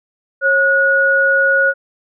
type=tone pair together; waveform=sine; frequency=545 / 1455 Hz; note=C#5 / F#6; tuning=-29 / -29 cents; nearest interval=octave + perfect fourth; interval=1700 cents; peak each=-16 / -11 dBFS; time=0.41-1.74 s; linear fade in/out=50 ms; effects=none